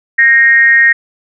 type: tone with frequency modulation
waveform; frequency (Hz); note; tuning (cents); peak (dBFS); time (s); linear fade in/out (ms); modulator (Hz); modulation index
sine; 1864.7; A#6; 0; -4; 0.18-0.93; 10; 251; 0.51
effects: none